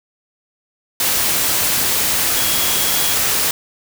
sine tone in noise, 3315 Hz, G#7, 4 cents flat, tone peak -26 dBFS, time 2.37-3.14 s, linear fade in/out 2 ms, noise white, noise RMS -17 dBFS, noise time 1-3.51 s, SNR -12 dB, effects none

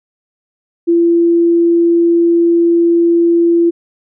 sine tone, 339.5 Hz, F4, 49 cents flat, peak -7 dBFS, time 0.87-3.71 s, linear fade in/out 20 ms, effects none

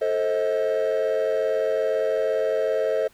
triangle chord, A diminished, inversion none, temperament just, 440 / 528 / 633.6 Hz, A4 / C5 / Eb5, 0 / +16 / +31 cents, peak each -22 dBFS, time 0.01-3.08 s, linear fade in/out 10 ms, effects tanh soft clip ceiling -14 dBFS + pink hiss -57 dBFS RMS until 3.13 s

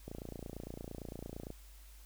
click train, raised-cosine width 2 ms, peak -30 dBFS, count 42, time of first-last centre 0.08-1.504 s, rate 28.8 Hz, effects added 50 Hz sine -53 dBFS peak until 2.05 s + white hiss -62 dBFS RMS until 2.05 s

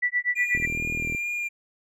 sine tone with tremolo, 1964 Hz, B6, 10 cents flat, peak -19 dBFS, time 0.02-0.66 s, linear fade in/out 10 ms, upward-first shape sine, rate 8.2 Hz, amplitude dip 100%
triangle tone with vibrato, 2400 Hz, D7, 37 cents sharp, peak -25 dBFS, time 0.35-1.49 s, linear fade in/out 20 ms, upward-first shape sine, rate 2.3 Hz, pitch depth 17 cents each way
click train, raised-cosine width 3 ms, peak -21 dBFS, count 25, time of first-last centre 0.55-1.149 s, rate 40.1 Hz
effects none

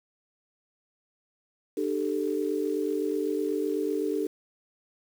sine chord, D suspended fourth, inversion none, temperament equal with one note detuned, 300.9 / 392 / 440 Hz, D4 / G4 / A4, +42 / 0 / 0 cents, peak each -30 dBFS, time 1.77-4.27 s, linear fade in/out 5 ms, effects 8-bit

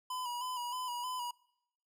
square tone with vibrato, 987.8 Hz, B5, in tune, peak -37 dBFS, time 0.1-1.31 s, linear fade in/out 5 ms, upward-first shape square, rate 3.2 Hz, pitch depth 39 cents each way, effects noise-tail reverb RT60 0.8 s tail -25 dB re dry

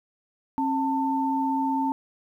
sine tone pair together, 269.6 / 892.3 Hz, C#4 / A5, -48 / +24 cents, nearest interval octave + major sixth, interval 2072 cents, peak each -25 dBFS, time 0.58-1.92 s, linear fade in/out 0 ms, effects 10-bit

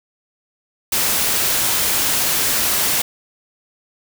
white noise, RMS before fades -18 dBFS, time 0.92-3.02 s, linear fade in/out 5 ms, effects none

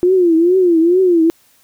sine tone with vibrato, 349.2 Hz, F4, in tune, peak -8 dBFS, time 0.03-1.3 s, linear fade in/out 0 ms, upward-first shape triangle, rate 2.3 Hz, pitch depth 160 cents each way, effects white hiss -53 dBFS RMS until 1.63 s

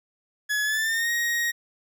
40% pulse tone with pitch glide, 1695 to 1880.7 Hz, G#6 to A#6, +35 to +15 cents, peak -22 dBFS, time 0.49-1.52 s, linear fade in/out 20 ms, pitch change +180 cents, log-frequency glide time 0.63-1.11 s, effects none

